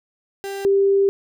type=tone pair in turn; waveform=35% pulse / sine; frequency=394.6 / 394.6 Hz; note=G4 / G4; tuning=+11 / +11 cents; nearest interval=unison; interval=0 cents; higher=neither; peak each=-25 / -13 dBFS; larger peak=second; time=0.44-0.65 / 0.65-1.09 s; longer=second; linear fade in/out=0 ms; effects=none